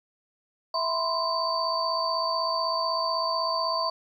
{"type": "tone cluster", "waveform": "sine", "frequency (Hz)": [656, 988, 1044, 4578], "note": ["E5", "B5", "C6", "D8"], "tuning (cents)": [-9, 0, -4, -45], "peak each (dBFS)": [-30, -33, -28, -30], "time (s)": [0.74, 3.9], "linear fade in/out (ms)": 5, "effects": ["10-bit"]}